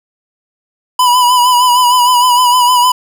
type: tone with vibrato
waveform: square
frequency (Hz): 987.8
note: B5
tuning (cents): 0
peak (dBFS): -7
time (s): 0.99-2.92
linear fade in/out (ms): 5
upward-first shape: sine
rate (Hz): 6.5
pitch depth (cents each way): 44
effects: 7-bit